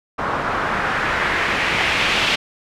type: noise with low-pass filter sweep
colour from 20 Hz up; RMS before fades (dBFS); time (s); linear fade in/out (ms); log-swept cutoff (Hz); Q
white; -20; 0.18-2.36; 10; 1100 to 3000; 1.8
effects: none